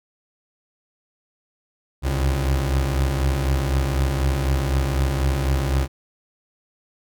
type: beating tone pair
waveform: 30% pulse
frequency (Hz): 67 / 71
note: C2 / C#2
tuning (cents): +42 / +42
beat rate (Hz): 4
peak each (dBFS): -17 / -23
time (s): 2.02-5.88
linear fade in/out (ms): 50
effects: none